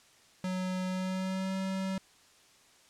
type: tone with pitch glide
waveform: square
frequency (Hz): 184.9 to 190.76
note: F#3 to G3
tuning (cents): -1 to -47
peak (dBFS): -32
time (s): 0.44-1.98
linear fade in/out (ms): 2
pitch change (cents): +54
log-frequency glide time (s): 0.87-1.55
effects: white hiss -61 dBFS RMS until 2.89 s + low-pass 8000 Hz 12 dB/octave